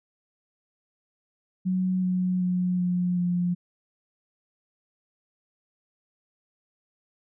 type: tone with pitch steps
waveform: sine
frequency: 185 / 182.88 / 180.77 / 178.7 / 176.65 Hz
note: F#3 / F#3 / F#3 / F3 / F3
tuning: 0 / -20 / -40 / +40 / +20 cents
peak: -22 dBFS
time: 1.65-3.55 s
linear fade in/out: 20 ms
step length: 380 ms
effects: none